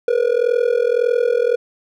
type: tone with amplitude modulation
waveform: triangle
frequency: 481 Hz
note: B4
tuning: 46 cents flat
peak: -8 dBFS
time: 0.08-1.56 s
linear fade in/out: 2 ms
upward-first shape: sine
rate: 41.8 Hz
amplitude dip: 90%
effects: none